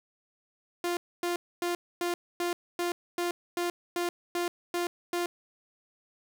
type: tone bursts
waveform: sawtooth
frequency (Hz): 349.2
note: F4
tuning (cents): 0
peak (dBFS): -24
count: 12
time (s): 0.84-5.26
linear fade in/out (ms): 2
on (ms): 130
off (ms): 260
effects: 10-bit